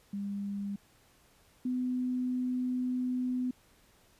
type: tone pair in turn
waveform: sine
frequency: 200.8 / 251.7 Hz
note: G3 / B3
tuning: +42 / +33 cents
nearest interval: major third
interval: 391 cents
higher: second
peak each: -33 / -29 dBFS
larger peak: second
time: 0.13-0.76 / 1.65-3.51 s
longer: second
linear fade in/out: 5 ms
effects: pink hiss -64 dBFS RMS until 4.19 s + resampled to 32000 Hz